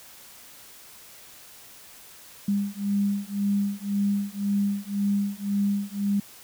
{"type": "beating tone pair", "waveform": "sine", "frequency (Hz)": [200.4, 202.3], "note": ["G3", "G#3"], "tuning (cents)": [38, -45], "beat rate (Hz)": 1.9, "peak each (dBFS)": -26, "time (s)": [2.48, 6.2], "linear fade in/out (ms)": 5, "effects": ["white hiss -48 dBFS RMS until 6.43 s"]}